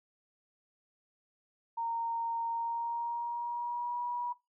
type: tone with pitch glide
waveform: sine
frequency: 924 to 967.1 Hz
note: A#5 to B5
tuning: -16 to -37 cents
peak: -32 dBFS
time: 1.77-4.33 s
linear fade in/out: 10 ms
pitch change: +79 cents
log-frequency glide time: 2.5-4.02 s
effects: noise-tail reverb RT60 0.2 s tail -19 dB re dry